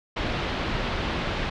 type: low-pass noise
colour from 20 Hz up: pink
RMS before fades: -28 dBFS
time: 0.16-1.5 s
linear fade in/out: 10 ms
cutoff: 3900 Hz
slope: 24 dB/octave
effects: none